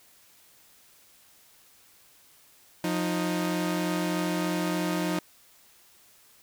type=tone pair together; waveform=sawtooth; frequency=177.19 / 311.1 Hz; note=F3 / D#4; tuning=+25 / 0 cents; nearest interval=minor seventh; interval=975 cents; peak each=-25 dBFS; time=2.84-5.19 s; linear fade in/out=2 ms; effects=white hiss -58 dBFS RMS until 6.42 s